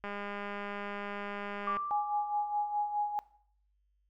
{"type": "click train", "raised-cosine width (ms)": 0.5, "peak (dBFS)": -25, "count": 352, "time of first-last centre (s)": [0.04, 1.769], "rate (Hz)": 203}
{"type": "tone with exponential decay", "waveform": "sine", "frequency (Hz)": 1174.7, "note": "D6", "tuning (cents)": 0, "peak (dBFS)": -29, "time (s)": [1.67, 3.15], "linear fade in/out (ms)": 5, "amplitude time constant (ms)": 320}
{"type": "tone with tremolo", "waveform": "sine", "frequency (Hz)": 830.6, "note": "G#5", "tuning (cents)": 0, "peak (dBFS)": -27, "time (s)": [1.91, 3.19], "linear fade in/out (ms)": 0, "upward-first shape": "sine", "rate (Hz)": 4.8, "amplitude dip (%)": 60}
{"effects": ["noise-tail reverb RT60 0.6 s tail -20 dB re dry", "added 50 Hz sine -70 dBFS peak until 4.09 s"]}